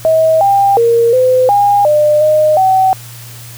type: tone with pitch steps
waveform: sine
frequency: 640 / 795 / 465.7 / 510 / 812 / 600 / 614 / 759 Hz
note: D#5 / G5 / A#4 / C5 / G#5 / D5 / D#5 / F#5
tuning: +49 / +24 / -2 / -44 / -39 / +37 / -23 / +44 cents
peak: -6 dBFS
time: 0.05-2.93 s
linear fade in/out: 0 ms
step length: 360 ms
effects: added 118 Hz sine -31 dBFS peak until 3.57 s + white hiss -34 dBFS RMS until 3.57 s